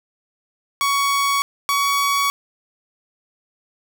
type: tone pair in turn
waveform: sawtooth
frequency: 1120 / 1125.8 Hz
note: C#6 / C#6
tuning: +18 / +26 cents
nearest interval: unison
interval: 8 cents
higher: second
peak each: -13 dBFS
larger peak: neither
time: 0.81-1.42 / 1.69-2.3 s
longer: neither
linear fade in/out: 0 ms
effects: none